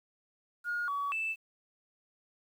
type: tone with pitch steps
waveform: sine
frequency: 1431 / 1133 / 2641 Hz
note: F6 / C#6 / E7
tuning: +42 / +37 / +3 cents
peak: -30 dBFS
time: 0.64-1.36 s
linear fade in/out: 50 ms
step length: 240 ms
effects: tanh soft clip ceiling -26 dBFS + 10-bit